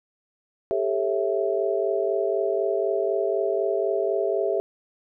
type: chord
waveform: sine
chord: A dominant seventh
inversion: third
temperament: just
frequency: 396 / 440 / 550 / 660 Hz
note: G4 / A4 / C#5 / E5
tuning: +18 / 0 / -14 / +2 cents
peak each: -25 / -28 / -30 / -26 dBFS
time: 0.71-4.6 s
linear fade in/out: 0 ms
effects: none